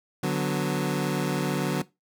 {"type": "chord", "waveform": "25% pulse", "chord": "B minor", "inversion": "first", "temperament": "equal", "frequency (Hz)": [146.83, 185, 246.9], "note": ["D3", "F#3", "B3"], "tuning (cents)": [0, 0, 0], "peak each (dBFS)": [-24, -24, -28], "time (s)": [0.23, 1.82], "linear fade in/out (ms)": 5, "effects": ["noise-tail reverb RT60 0.2 s tail -18 dB re dry"]}